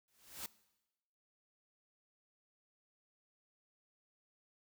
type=noise with exponential growth; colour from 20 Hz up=white; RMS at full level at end=-41 dBFS; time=0.08-0.46 s; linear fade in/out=0 ms; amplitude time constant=82 ms; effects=noise-tail reverb RT60 1.0 s tail -20 dB re dry